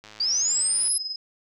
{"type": "click train", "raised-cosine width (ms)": 0.2, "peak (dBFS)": -27, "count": 91, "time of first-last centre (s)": [0.04, 0.881], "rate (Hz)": 107}
{"type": "linear sweep", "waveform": "sine", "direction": "up", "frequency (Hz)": [4592, 11110], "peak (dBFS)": -21, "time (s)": [0.2, 0.98], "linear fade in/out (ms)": 5}
{"type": "tone with tremolo", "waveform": "sine", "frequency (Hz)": 5070, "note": "D#8", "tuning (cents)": 32, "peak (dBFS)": -26, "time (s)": [0.3, 1.16], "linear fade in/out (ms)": 5, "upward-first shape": "sine", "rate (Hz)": 20, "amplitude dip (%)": 65}
{"effects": []}